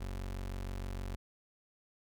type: tone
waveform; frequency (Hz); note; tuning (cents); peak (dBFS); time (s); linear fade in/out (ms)
30% pulse; 46.45; F#1; +7; -35; 0-1.16; 10
effects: none